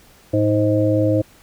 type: harmonic tone with a mistuned harmonic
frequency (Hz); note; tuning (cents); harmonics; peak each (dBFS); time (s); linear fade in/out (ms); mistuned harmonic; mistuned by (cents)
104.8; G#2; +16; 1 / 3 / 5 / 6; -19 / -18 / -19 / -25; 0.33-1.22; 10; 1; +73
effects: pink hiss -50 dBFS RMS until 1.42 s